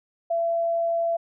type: tone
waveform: sine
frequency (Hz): 673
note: E5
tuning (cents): +36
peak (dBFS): -21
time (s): 0.3-1.17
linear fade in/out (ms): 10
effects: none